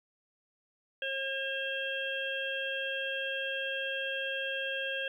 harmonic tone, 539 Hz, C#5, 49 cents flat, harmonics 1 / 3 / 5 / 6, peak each -38 / -36 / -38 / -39 dBFS, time 1.02-5.08 s, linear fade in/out 2 ms, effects 11-bit

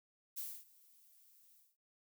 violet noise with ADSR envelope, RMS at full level -42 dBFS, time 0.36-1.77 s, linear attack 21 ms, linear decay 260 ms, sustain -24 dB, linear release 210 ms, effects none

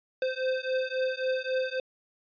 square beating tone pair, 516 / 519.7 Hz, C5 / C5, -24 / -12 cents, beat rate 3.7 Hz, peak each -31 dBFS, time 0.22-1.8 s, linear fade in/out 2 ms, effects resampled to 11025 Hz

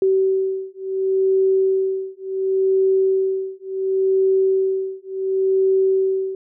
sine beating tone pair, 382.1 / 382.8 Hz, G4 / G4, -44 / -41 cents, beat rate 0.7 Hz, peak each -19 dBFS, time 0.02-6.35 s, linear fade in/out 2 ms, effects none

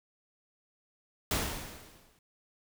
pink noise with exponential decay, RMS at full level -28 dBFS, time 1.31-2.19 s, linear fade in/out 2 ms, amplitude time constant 190 ms, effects none

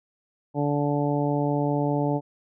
harmonic tone, 145 Hz, D3, 22 cents flat, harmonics 1 / 2 / 3 / 4 / 5 / 6, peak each -26 / -26 / -30 / -30 / -33 / -32 dBFS, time 0.54-2.21 s, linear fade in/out 50 ms, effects none

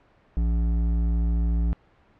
triangle tone with hard clipping, 57.1 Hz, A#1, 35 cents flat, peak -22 dBFS, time 0.37-1.73 s, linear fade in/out 0 ms, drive 13 dB, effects pink hiss -59 dBFS RMS until 2.19 s + low-pass 2000 Hz 12 dB/octave

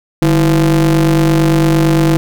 square ring-modulated tone, 87.8 Hz, F2, 10 cents sharp, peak -6 dBFS, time 0.22-2.17 s, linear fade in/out 0 ms, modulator 239 Hz, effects none

